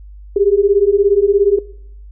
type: beating tone pair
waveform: sine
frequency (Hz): 392 / 409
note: G4 / G#4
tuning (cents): 0 / -26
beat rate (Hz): 17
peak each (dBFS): -13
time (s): 0.36-1.59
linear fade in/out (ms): 5
effects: noise-tail reverb RT60 0.7 s tail -20 dB re dry + added 50 Hz sine -33 dBFS peak until 2.11 s